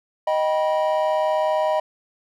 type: chord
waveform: triangle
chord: Eb augmented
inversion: none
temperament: just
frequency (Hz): 622.3 / 777.8 / 972.3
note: Eb5 / G5 / B5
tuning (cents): 0 / -14 / -27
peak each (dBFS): -18 / -24 / -23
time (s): 0.27-1.8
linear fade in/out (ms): 5
effects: none